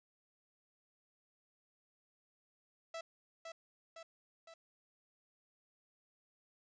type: tone with echo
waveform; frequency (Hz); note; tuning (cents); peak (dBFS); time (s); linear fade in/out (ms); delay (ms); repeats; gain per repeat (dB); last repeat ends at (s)
sawtooth; 659.3; E5; 0; -38; 2.94-3.01; 5; 510; 3; -4; 4.54
effects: resampled to 16000 Hz + 11-bit